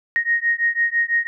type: beating tone pair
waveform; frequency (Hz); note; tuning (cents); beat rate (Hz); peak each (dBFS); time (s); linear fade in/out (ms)
sine; 1864.7 / 1870.7; A#6 / A#6; 0 / +6; 6; -20; 0.16-1.27; 0
effects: none